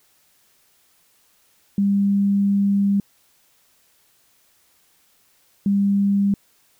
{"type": "tone pair in turn", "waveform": "sine", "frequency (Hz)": [199.6, 199.6], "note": ["G3", "G3"], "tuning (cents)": [32, 32], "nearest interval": "unison", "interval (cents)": 0, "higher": "neither", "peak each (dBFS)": -15, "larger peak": "neither", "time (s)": [[1.78, 3], [5.66, 6.34]], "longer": "first", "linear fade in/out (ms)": 2, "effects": ["white hiss -60 dBFS RMS until 6.79 s"]}